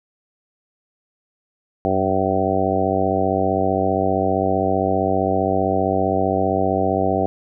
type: harmonic tone with a mistuned harmonic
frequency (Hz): 95.3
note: G2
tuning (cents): -48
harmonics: 1 / 2 / 3 / 4 / 5 / 6 / 7 / 8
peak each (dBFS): -27 / -26 / -25 / -25 / -25 / -26 / -23 / -23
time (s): 1.85-7.26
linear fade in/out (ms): 0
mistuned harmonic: 1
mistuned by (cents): -50
effects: none